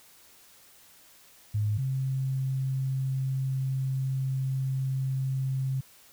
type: tone pair in turn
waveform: sine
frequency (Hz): 105.5 / 132.92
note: G#2 / C3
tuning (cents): +28 / +28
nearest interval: major third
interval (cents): 400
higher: second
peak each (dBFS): -24 / -26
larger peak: first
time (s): 1.54-1.78 / 1.78-5.81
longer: second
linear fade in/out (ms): 10
effects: white hiss -56 dBFS RMS until 6.12 s